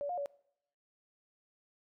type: tone with pitch steps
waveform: sine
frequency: 573 / 711 / 568 Hz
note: D5 / F5 / C#5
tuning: -43 / +31 / +42 cents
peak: -34 dBFS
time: 0.01-0.259 s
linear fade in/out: 0 ms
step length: 83 ms
effects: noise-tail reverb RT60 0.7 s tail -21 dB re dry